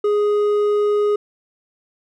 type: tone with hard clipping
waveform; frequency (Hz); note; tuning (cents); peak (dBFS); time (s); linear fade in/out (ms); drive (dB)
sine; 415.2; G#4; 0; -16; 0.04-1.16; 5; 5
effects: none